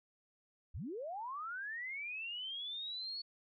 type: linear sweep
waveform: sine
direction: up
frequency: 43.54 to 4435 Hz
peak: -40 dBFS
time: 0.74-3.22 s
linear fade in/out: 10 ms
effects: none